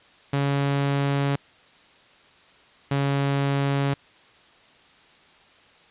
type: tone pair in turn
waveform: sawtooth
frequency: 140.3 / 139.52 Hz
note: C#3 / C#3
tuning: +21 / +12 cents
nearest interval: unison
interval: 9 cents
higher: first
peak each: -17 dBFS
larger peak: neither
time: 0.33-1.36 / 2.91-3.94 s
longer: neither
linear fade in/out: 5 ms
effects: white hiss -54 dBFS RMS until 5.9 s + resampled to 8000 Hz